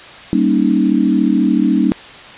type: chord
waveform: sine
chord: Eb dominant seventh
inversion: first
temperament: equal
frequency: 196 / 233.1 / 277.2 / 311.1 Hz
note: G3 / Bb3 / Db4 / Eb4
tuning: 0 / 0 / 0 / 0 cents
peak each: -16 dBFS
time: 0.33-1.92 s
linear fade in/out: 0 ms
effects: white hiss -35 dBFS RMS until 2.37 s + resampled to 8000 Hz